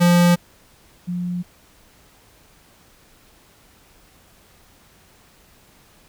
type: tone pair in turn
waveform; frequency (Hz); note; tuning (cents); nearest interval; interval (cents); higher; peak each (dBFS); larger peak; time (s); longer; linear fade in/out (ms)
square / sine; 174.61 / 177.46; F3 / F3; 0 / +28; unison; 28; second; -12 / -22; first; 0-0.36 / 1.07-1.43; neither; 20
effects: pink hiss -53 dBFS RMS until 6.08 s